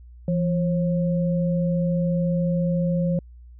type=tone pair together; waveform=sine; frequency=169.5 / 538.8 Hz; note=E3 / C#5; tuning=+49 / -49 cents; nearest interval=octave + minor sixth; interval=2002 cents; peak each=-20 / -27 dBFS; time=0.28-3.19 s; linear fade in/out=2 ms; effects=added 60 Hz sine -42 dBFS peak until 3.59 s